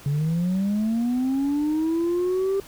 sine linear sweep, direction up, 138.3 to 396 Hz, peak -18 dBFS, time 0.06-2.6 s, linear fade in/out 2 ms, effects tanh soft clip ceiling -19 dBFS + pink hiss -46 dBFS RMS until 2.67 s

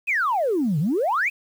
sine exponential two-way sweep, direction down then up, 2637 to 138.59 to 2637 Hz, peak -18 dBFS, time 0.07-1.3 s, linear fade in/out 20 ms, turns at 0.79 s, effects tanh soft clip ceiling -15 dBFS + 8-bit

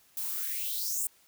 violet noise with high-pass filter sweep, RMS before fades -33 dBFS, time 0.17-1.07 s, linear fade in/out 2 ms, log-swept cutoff 740 to 8900 Hz, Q 5.3, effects white hiss -63 dBFS RMS until 1.27 s

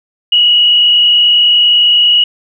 sine tone with frequency modulation, 2908 Hz, F#7, 31 cents flat, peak -5 dBFS, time 0.32-2.24 s, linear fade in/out 5 ms, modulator 39.1 Hz, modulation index 1.2, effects none

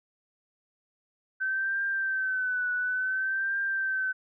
sine tone with vibrato, 1533 Hz, G6, 39 cents flat, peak -26 dBFS, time 1.4-4.13 s, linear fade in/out 20 ms, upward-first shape triangle, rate 0.57 Hz, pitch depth 67 cents each way, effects none

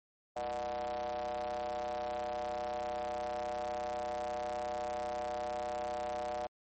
square ring-modulated tone, 65.41 Hz, C2, in tune, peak -33 dBFS, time 0.36-6.47 s, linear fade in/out 5 ms, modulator 670 Hz, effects MP3 32 kbps

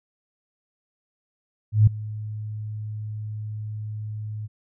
sine tone with ADSR envelope, 107 Hz, A2, 48 cents flat, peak -9 dBFS, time 1.72-4.48 s, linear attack 150 ms, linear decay 6 ms, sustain -20 dB, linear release 29 ms, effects none

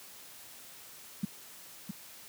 sine tone with echo, 196 Hz, G3, in tune, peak -26 dBFS, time 1.23-1.25 s, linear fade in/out 5 ms, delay 660 ms, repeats 1, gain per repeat -7 dB, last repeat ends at 1.91 s, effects white hiss -51 dBFS RMS until 2.28 s + high-pass 80 Hz 12 dB/octave

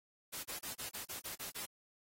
white noise bursts, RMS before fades -43 dBFS, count 9, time 0.32-1.664 s, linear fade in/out 20 ms, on 120 ms, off 33 ms, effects AAC 48 kbps

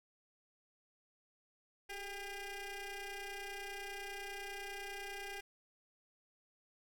15% pulse ring-modulated tone, 405 Hz, G#4, 43 cents flat, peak -34 dBFS, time 1.89-5.41 s, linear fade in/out 10 ms, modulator 1200 Hz, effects none

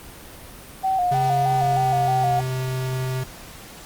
sine tone with vibrato, 740 Hz, F#5, in tune, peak -18 dBFS, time 0.83-2.41 s, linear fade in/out 20 ms, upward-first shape square, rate 3.2 Hz, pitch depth 54 cents each way
square tone with pitch glide, 135.2 to 129.54 Hz, C#3 to C3, -43 to -17 cents, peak -24 dBFS, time 1.11-3.24 s, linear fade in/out 10 ms, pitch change -74 cents, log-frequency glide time 1.51-2.32 s
clicks, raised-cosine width 1 ms, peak -25 dBFS, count 2, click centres 2.404 / 2.931 s
effects pink hiss -41 dBFS RMS until 3.85 s + Opus 32 kbps

